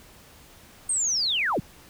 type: linear sweep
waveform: sine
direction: down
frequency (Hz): 8730 to 71.3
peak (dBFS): -22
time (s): 0.89-1.6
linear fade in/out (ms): 5
effects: pink hiss -51 dBFS RMS until 1.89 s